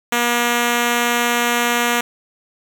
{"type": "tone", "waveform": "5% pulse", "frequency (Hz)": 239.2, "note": "A#3", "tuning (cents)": 45, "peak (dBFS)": -4, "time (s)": [0.12, 2.01], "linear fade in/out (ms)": 5, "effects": ["7-bit"]}